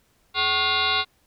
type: tone with frequency modulation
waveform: sine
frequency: 2445 Hz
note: D#7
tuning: 31 cents flat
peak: -19 dBFS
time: 0.34-1.05 s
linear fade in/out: 50 ms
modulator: 337 Hz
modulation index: 5.1
effects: pink hiss -64 dBFS RMS until 1.26 s